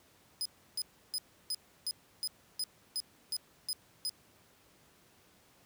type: tone bursts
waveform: sawtooth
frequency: 5020 Hz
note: D#8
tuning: 15 cents sharp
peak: -30 dBFS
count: 11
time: 0.41-4.094 s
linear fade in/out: 0 ms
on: 44 ms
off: 320 ms
effects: pink hiss -64 dBFS RMS until 5.65 s + high-pass 80 Hz 12 dB/octave